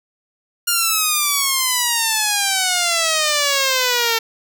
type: exponential sweep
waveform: 5% pulse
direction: down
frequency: 1420 to 449.8 Hz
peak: -4 dBFS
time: 0.67-4.19 s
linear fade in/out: 10 ms
effects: none